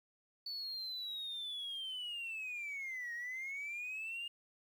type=linear two-way sweep; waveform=sine; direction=down then up; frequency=4491 to 1864.7 to 2838 Hz; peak=-38 dBFS; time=0.46-4.28 s; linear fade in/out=5 ms; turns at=3.13 s; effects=tanh soft clip ceiling -38 dBFS + 11-bit